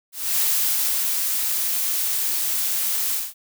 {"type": "noise with ADSR envelope", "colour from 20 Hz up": "blue", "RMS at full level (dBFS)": -20, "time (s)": [0.12, 3.34], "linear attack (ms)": 260, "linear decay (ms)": 780, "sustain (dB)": -3, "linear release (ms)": 200, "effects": []}